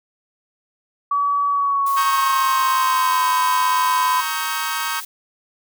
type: tone with pitch glide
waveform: sine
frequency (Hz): 1140 to 1009.8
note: C#6 to B5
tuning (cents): +48 to +38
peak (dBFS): -16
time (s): 1.11-4.21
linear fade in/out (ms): 5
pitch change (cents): -210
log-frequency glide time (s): 1.48-3.27
type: noise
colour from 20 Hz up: blue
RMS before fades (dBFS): -33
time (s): 1.86-5.05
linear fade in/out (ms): 5
type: chord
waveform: sawtooth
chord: Eb dominant seventh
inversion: second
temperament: equal with one note detuned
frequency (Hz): 932.3 / 1108.7 / 1276.5 / 1568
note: Bb5 / Db6 / Eb6 / G6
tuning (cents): 0 / 0 / +44 / 0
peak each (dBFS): -24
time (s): 1.96-5.01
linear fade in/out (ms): 20
effects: none